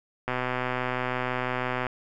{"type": "click train", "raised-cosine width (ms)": 0.5, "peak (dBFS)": -13, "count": 201, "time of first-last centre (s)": [0.28, 1.867], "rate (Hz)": 126, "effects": []}